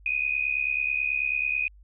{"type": "tone with amplitude modulation", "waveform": "sine", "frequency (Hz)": 2489, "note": "D#7", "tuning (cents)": 0, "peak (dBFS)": -20, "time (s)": [0.06, 1.68], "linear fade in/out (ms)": 2, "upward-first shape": "sine", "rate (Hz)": 69.2, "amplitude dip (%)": 85, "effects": ["added 50 Hz sine -49 dBFS peak until 1.83 s"]}